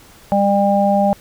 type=harmonic tone; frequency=200 Hz; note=G3; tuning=35 cents sharp; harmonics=1 / 3 / 4; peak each=-16 / -16 / -16 dBFS; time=0.32-1.13 s; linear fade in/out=0 ms; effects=pink hiss -45 dBFS RMS until 1.2 s